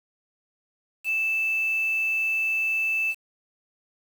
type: tone with quantisation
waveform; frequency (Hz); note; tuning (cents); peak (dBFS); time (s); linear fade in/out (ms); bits
sine; 2638; E7; +1; -22; 1.04-3.15; 50; 7
effects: none